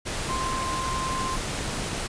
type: tone in noise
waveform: sine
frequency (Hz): 1046.5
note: C6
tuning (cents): 0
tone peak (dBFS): -28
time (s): 0.28-1.37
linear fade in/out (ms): 20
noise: pink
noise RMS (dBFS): -30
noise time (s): 0.05-2.08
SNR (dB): -1
effects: resampled to 22050 Hz